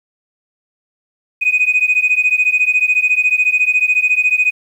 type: beating tone pair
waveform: sine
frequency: 2489 / 2503 Hz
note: D#7 / D#7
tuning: 0 / +10 cents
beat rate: 14 Hz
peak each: -13 dBFS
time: 1.41-4.51 s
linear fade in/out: 20 ms
effects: tanh soft clip ceiling -5 dBFS + 8-bit